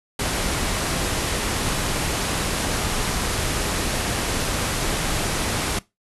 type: low-pass noise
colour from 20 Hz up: pink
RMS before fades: -24 dBFS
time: 0.19-5.79 s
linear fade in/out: 5 ms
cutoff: 12000 Hz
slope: 96 dB/octave
effects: noise-tail reverb RT60 0.2 s tail -20 dB re dry